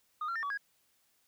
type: tone with pitch steps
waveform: sine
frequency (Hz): 1230 / 1368 / 1805 / 1137 / 1648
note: D#6 / F6 / A6 / C#6 / G#6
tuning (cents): -20 / -36 / +44 / +44 / -14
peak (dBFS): -31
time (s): 0.21-0.575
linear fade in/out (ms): 5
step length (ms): 73
effects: tanh soft clip ceiling -31 dBFS + white hiss -72 dBFS RMS until 1.27 s